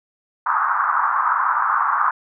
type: band-pass noise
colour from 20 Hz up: pink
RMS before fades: -19 dBFS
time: 0.46-2.11 s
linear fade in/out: 5 ms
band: 960 to 1400 Hz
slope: 48 dB/octave
effects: none